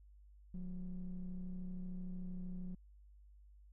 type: ring-modulated tone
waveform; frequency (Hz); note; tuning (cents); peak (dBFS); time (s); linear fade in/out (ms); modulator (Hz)
triangle; 82.6; E2; +4; -34; 0.54-2.75; 5; 99.1
effects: tanh soft clip ceiling -36 dBFS + added 50 Hz sine -58 dBFS peak until 3.72 s